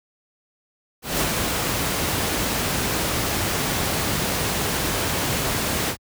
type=noise with ADSR envelope; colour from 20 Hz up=pink; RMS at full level=-20 dBFS; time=1.02-5.97 s; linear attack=180 ms; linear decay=59 ms; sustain=-3 dB; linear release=80 ms; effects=high-pass 60 Hz 12 dB/octave

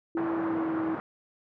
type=tone with pitch glide; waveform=sine; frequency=331.3 to 322.6 Hz; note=E4 to E4; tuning=+9 to -37 cents; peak=-27 dBFS; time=0.15-0.95 s; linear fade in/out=2 ms; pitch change=-46 cents; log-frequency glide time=0.26-0.75 s
type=band-pass noise; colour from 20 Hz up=white; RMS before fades=-36 dBFS; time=0.17-1 s; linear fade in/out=0 ms; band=110 to 1300 Hz; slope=24 dB/octave
effects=none

